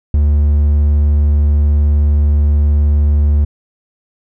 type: tone with ADSR envelope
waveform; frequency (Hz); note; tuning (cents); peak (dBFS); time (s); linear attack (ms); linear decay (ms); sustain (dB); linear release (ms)
triangle; 73.42; D2; 0; -4; 0.14-3.45; 3; 8; -2; 9
effects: none